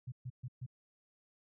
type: tone bursts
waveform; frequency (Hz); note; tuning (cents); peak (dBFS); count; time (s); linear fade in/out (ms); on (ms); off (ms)
sine; 125.7; B2; +31; -39; 4; 0.07-0.664; 10; 51; 130
effects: none